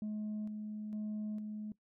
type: tone with tremolo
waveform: sine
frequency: 212.5 Hz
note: G#3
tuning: 40 cents sharp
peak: -34 dBFS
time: 0.02-1.72 s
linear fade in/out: 2 ms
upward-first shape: square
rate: 1.1 Hz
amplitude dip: 40%
effects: noise-tail reverb RT60 0.1 s tail -19 dB re dry + tanh soft clip ceiling -35 dBFS